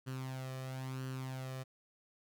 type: tone with flanger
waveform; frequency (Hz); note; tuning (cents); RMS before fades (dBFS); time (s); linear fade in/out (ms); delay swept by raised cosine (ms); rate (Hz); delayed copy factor
sawtooth; 130.81; C3; 0; -42; 0.06-1.64; 20; 0.67 to 1.67; 1; +0.6
effects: none